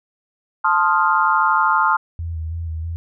sine chord, F dominant seventh, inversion first, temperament equal, 880 / 1046.5 / 1244.5 / 1396.9 Hz, A5 / C6 / Eb6 / F6, 0 / 0 / 0 / 0 cents, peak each -19 dBFS, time 0.64-1.97 s, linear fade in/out 10 ms
sine tone with vibrato, 81.9 Hz, E2, 11 cents flat, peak -23 dBFS, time 2.19-2.96 s, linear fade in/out 0 ms, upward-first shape square, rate 3.1 Hz, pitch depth 35 cents each way
effects none

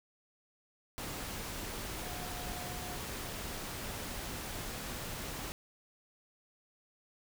sine tone in noise, 720 Hz, F#5, 47 cents flat, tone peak -47 dBFS, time 2.03-2.96 s, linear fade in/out 0 ms, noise pink, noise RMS -41 dBFS, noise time 0.98-5.52 s, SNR -9 dB, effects none

